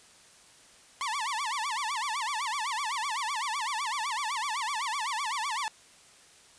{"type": "tone with vibrato", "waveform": "sawtooth", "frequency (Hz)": 1000, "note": "B5", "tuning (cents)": 21, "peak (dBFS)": -26, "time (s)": [1.01, 5.68], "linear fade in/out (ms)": 0, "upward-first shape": "sine", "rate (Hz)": 7.9, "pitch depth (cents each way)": 270, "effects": ["white hiss -56 dBFS RMS until 6.58 s", "resampled to 22050 Hz"]}